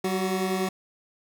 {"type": "tone pair together", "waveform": "25% pulse", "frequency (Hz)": [190.2, 370], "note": ["F#3", "F#4"], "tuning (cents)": [48, 0], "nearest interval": "octave", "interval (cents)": 1152, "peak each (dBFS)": [-23, -25], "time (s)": [0.04, 0.69], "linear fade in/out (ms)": 5, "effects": []}